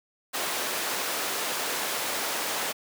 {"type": "high-pass noise", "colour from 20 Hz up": "pink", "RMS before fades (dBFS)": -30, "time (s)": [0.33, 2.73], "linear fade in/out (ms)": 20, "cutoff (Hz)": 470, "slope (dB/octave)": 12, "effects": []}